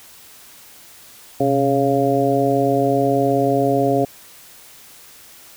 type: harmonic tone with a mistuned harmonic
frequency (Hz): 138.59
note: C#3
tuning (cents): 0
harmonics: 1 / 2 / 3 / 4 / 5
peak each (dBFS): -24 / -20 / -20 / -21 / -20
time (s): 1.4-4.05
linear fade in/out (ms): 5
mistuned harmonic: 1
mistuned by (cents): -120
effects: white hiss -44 dBFS RMS until 5.56 s